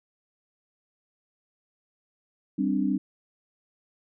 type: chord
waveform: sine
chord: G suspended fourth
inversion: none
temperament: just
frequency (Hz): 196 / 261.3 / 294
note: G3 / C4 / D4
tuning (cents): 0 / -2 / +2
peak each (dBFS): -27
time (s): 2.58-2.98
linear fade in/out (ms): 10
effects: none